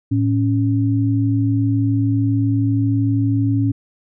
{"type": "tone pair together", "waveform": "sine", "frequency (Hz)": [110.2, 277.7], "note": ["A2", "C#4"], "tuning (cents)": [3, 3], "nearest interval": "octave + major third", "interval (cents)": 1600, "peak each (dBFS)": [-16, -18], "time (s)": [0.11, 3.72], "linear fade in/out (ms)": 10, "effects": []}